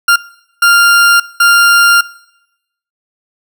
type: tone bursts at uneven times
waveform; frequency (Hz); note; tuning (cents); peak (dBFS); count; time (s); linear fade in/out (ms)
40% pulse; 1396.9; F6; 0; -4; 3; 0.08-0.16 / 0.62-1.2 / 1.4-2.01; 5
effects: noise-tail reverb RT60 0.9 s tail -21 dB re dry